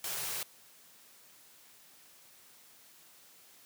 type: band-stop noise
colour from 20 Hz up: white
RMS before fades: -37 dBFS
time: 0.04-0.43 s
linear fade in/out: 2 ms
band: 190 to 310 Hz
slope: 96 dB/octave
effects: white hiss -59 dBFS RMS until 3.65 s + high-pass 100 Hz 12 dB/octave